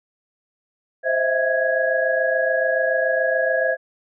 sine tone cluster, 523 / 638 / 665 / 1661 Hz, C5 / D#5 / E5 / G#6, -1 / +43 / +15 / 0 cents, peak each -22 / -24 / -24 / -22 dBFS, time 1.03-3.77 s, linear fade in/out 50 ms, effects none

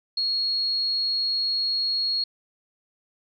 sine tone, 4307 Hz, C8, 49 cents sharp, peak -22 dBFS, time 0.17-2.24 s, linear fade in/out 5 ms, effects none

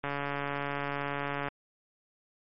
click train, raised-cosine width 0.5 ms, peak -18 dBFS, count 206, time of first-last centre 0.04-1.484 s, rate 142 Hz, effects MP3 32 kbps

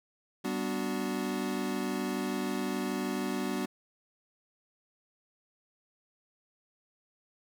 square chord, G major seventh, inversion none, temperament equal with one note detuned, 194.87 / 246.9 / 293.7 / 370 Hz, G3 / B3 / D4 / F#4, -10 / 0 / 0 / 0 cents, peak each -37 / -36 / -38 / -38 dBFS, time 0.44-3.66 s, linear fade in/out 10 ms, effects none

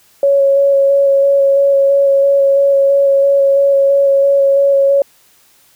sine tone with vibrato, 554.4 Hz, C#5, in tune, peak -7 dBFS, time 0.23-5.02 s, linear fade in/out 2 ms, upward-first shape square, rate 3 Hz, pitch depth 10 cents each way, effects white hiss -50 dBFS RMS until 5.75 s

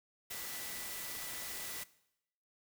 sine tone in noise, 1975.5 Hz, B6, in tune, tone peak -53 dBFS, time 0.3-1.84 s, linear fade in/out 10 ms, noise white, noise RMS -43 dBFS, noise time 0.3-1.84 s, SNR -13 dB, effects noise-tail reverb RT60 0.8 s tail -19 dB re dry

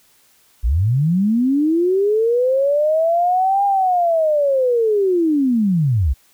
sine linear two-way sweep, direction up then down, 49 to 808 to 56.9 Hz, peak -13 dBFS, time 0.63-6.14 s, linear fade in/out 20 ms, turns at 3.65 s, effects white hiss -55 dBFS RMS until 6.33 s

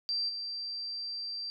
sine tone with level steps, 4699 Hz, D8, in tune, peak -29 / -35 dBFS, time 0.09-1.5 s, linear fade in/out 0 ms, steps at 0.28 s, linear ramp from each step 20 ms, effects none

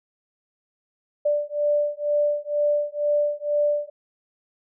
sine beating tone pair, 587.3 / 589.4 Hz, D5 / D5, 0 / +6 cents, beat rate 2.1 Hz, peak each -23 / -23 dBFS, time 1.25-3.9 s, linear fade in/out 10 ms, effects none

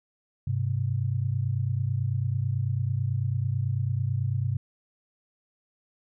sine tone pair together, 100.92 / 130 Hz, G#2 / C3, -49 / -11 cents, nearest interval major third, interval 438 cents, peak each -27 dBFS, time 0.47-4.57 s, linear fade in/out 5 ms, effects none

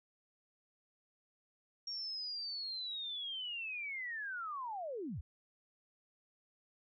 sine linear sweep, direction down, 5588 to 52.6 Hz, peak -39 dBFS, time 1.87-5.21 s, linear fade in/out 5 ms, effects none

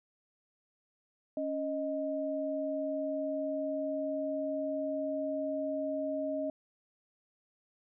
sine tone pair together, 277.8 / 622.3 Hz, C#4 / D#5, +4 / 0 cents, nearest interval octave + major second, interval 1396 cents, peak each -36 / -33 dBFS, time 1.37-6.5 s, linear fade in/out 2 ms, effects none

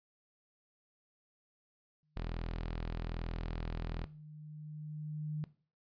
sine tone with exponential growth, 152.1 Hz, D#3, 39 cents flat, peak -34 dBFS, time 2.03-5.44 s, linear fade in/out 0 ms, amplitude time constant 740 ms
sawtooth tone, 41.2 Hz, E1, in tune, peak -33 dBFS, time 2.16-4.05 s, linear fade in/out 10 ms
effects noise-tail reverb RT60 0.4 s tail -17 dB re dry + resampled to 11025 Hz

